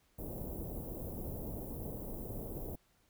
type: band-stop noise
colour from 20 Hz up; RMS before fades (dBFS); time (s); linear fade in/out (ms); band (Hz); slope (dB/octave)
pink; -42; 0.18-2.76; 10; 630 to 14000; 24
effects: pink hiss -72 dBFS RMS until 3.09 s